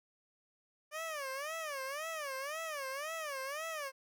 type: tone with vibrato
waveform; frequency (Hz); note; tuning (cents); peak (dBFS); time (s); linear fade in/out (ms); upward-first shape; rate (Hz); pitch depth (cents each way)
15% pulse; 587.3; D5; 0; -32; 0.91-3.92; 50; sine; 1.9; 190
effects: none